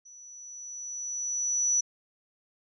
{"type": "tone with level ramp", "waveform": "sine", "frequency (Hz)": 5920, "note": "F#8", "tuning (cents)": 0, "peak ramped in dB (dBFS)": [-48, -21], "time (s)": [0.05, 1.81], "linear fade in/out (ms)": 10, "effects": []}